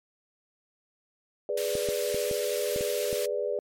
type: chord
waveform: sine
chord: G# diminished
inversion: none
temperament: equal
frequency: 415.3 / 493.9 / 587.3 Hz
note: G#4 / B4 / D5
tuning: 0 / 0 / 0 cents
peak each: -31 dBFS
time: 1.49-3.59 s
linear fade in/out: 2 ms
type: high-pass noise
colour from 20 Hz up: pink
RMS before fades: -37 dBFS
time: 1.57-3.26 s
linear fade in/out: 5 ms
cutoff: 2300 Hz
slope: 12 dB/octave
type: clicks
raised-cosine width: 2 ms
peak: -21 dBFS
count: 7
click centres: 1.753 / 1.888 / 2.145 / 2.312 / 2.761 / 2.809 / 3.129 s
effects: MP3 64 kbps